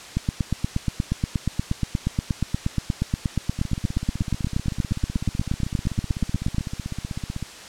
two click trains, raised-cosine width 5 ms, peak -9 / -16 dBFS, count 55 / 62, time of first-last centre 0.17-6.583 / 3.59-7.426 s, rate 8.42 / 15.9 Hz, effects white hiss -40 dBFS RMS until 7.68 s + low-pass 7000 Hz 12 dB/octave

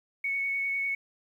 sine tone with vibrato, 2217 Hz, C#7, in tune, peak -27 dBFS, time 0.24-0.95 s, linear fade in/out 5 ms, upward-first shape triangle, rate 10 Hz, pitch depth 14 cents each way, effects 10-bit

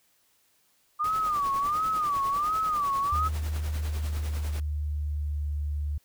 sine tone with vibrato, 1191 Hz, D6, 24 cents sharp, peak -24 dBFS, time 0.99-3.29 s, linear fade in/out 20 ms, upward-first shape sine, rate 1.4 Hz, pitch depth 140 cents each way
pink noise with tremolo, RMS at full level -40 dBFS, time 1.04-4.6 s, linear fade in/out 2 ms, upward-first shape triangle, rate 10 Hz, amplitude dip 70%
sine tone with pitch glide, 76.7 to 73.58 Hz, D#2 to D2, -24 to +4 cents, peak -27 dBFS, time 3.12-5.98 s, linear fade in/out 5 ms, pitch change -72 cents, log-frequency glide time 3.24-5.5 s
effects white hiss -67 dBFS RMS until 6.04 s

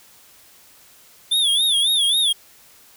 square tone with vibrato, 3489 Hz, A7, 15 cents flat, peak -16 dBFS, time 1.31-2.33 s, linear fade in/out 10 ms, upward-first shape sine, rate 3.7 Hz, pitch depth 130 cents each way, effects white hiss -50 dBFS RMS until 2.96 s

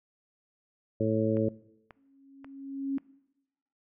harmonic tone, 110 Hz, A2, in tune, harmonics 1 / 2 / 3 / 4 / 5, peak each -31 / -31 / -31 / -31 / -31 dBFS, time 1-1.49 s, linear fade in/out 5 ms
click train, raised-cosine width 0.5 ms, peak -32 dBFS, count 4, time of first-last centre 1.37-2.983 s, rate 1.86 Hz
sine tone with exponential growth, 273.7 Hz, C#4, 22 cents flat, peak -26 dBFS, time 1.96-2.98 s, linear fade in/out 5 ms, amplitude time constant 220 ms
effects noise-tail reverb RT60 0.9 s tail -21 dB re dry

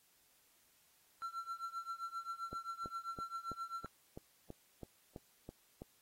triangle tone with tremolo, 1354 Hz, E6, 46 cents sharp, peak -36 dBFS, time 1.22-3.86 s, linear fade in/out 0 ms, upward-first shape triangle, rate 7.6 Hz, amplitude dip 95%
click train, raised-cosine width 2 ms, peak -33 dBFS, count 11, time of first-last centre 2.53-5.819 s, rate 3.04 Hz
effects white hiss -71 dBFS RMS until 6.01 s + AAC 48 kbps

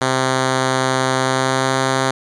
5% pulse tone with pitch glide, 130.81 to 132.25 Hz, C3 to C3, 0 to +19 cents, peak -4 dBFS, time 0.01-2.11 s, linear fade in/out 5 ms, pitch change +19 cents, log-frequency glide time 1.17-1.76 s, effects resampled to 22050 Hz

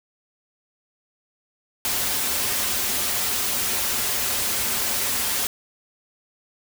white noise with comb filter, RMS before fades -24 dBFS, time 1.85-5.47 s, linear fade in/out 0 ms, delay 6.2 ms, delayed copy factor -0.5, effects none

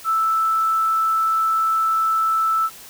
sine tone, 1318.5 Hz, E6, in tune, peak -16 dBFS, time 0.04-2.7 s, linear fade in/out 50 ms, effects white hiss -41 dBFS RMS until 2.89 s

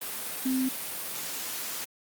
sine tone in noise, 260 Hz, C4, 11 cents flat, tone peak -24 dBFS, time 0.45-0.69 s, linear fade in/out 10 ms, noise white, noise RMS -35 dBFS, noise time 0.01-1.85 s, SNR +8 dB, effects high-pass 150 Hz 12 dB/octave + Opus 32 kbps

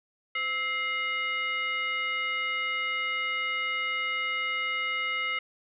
sine tone with frequency modulation, 2100 Hz, C7, 6 cents sharp, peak -27 dBFS, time 0.35-5.39 s, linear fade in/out 5 ms, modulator 792 Hz, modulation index 0.95, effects none

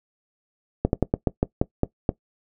slowing click train, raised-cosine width 2 ms, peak -5 dBFS, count 9, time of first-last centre 0.85-2.091 s, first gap 81 ms, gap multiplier 1.18, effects noise-tail reverb RT60 0.1 s tail -19 dB re dry

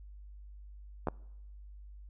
clicks, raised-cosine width 1 ms, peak -18 dBFS, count 2, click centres 1.072 / 1.085 s, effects noise-tail reverb RT60 0.9 s tail -25 dB re dry + added 50 Hz sine -47 dBFS peak until 2.09 s

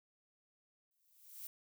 violet noise with exponential growth, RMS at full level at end -45 dBFS, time 0.91-1.47 s, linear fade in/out 1 ms, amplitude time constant 120 ms, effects none

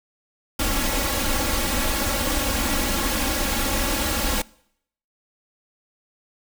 pink noise with comb filter, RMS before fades -23 dBFS, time 0.59-4.42 s, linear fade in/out 5 ms, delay 3.6 ms, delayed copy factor +0.95, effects noise-tail reverb RT60 0.7 s tail -23 dB re dry

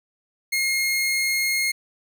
sawtooth tone, 2146 Hz, C7, 43 cents sharp, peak -17 dBFS, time 0.52-1.72 s, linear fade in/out 10 ms, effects none

